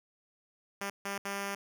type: tone bursts at uneven times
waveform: 5% pulse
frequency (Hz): 199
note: G3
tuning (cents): +26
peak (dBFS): -23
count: 3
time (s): 0.81-0.9 / 1.05-1.18 / 1.25-1.55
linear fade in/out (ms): 5
effects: none